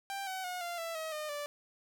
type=tone with pitch steps; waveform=sawtooth; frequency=788 / 755 / 723.4 / 693.2 / 664.2 / 636.4 / 609.7 / 584.2 Hz; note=G5 / F#5 / F#5 / F5 / E5 / D#5 / D#5 / D5; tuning=+9 / +35 / -39 / -13 / +13 / +39 / -35 / -9 cents; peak=-33 dBFS; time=0.1-1.46 s; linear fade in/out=0 ms; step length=170 ms; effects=none